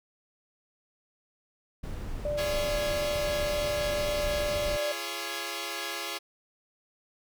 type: noise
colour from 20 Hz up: brown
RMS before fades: -36 dBFS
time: 1.83-4.77 s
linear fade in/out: 10 ms
type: tone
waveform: sine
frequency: 590 Hz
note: D5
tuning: 8 cents sharp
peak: -28 dBFS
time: 2.25-4.92 s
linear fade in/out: 2 ms
type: chord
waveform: 5% pulse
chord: Db major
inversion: first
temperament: equal with one note detuned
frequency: 341.6 / 415.3 / 554.4 Hz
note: F4 / Ab4 / Db5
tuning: -38 / 0 / 0 cents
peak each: -26 dBFS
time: 2.37-6.19 s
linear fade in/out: 20 ms
effects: none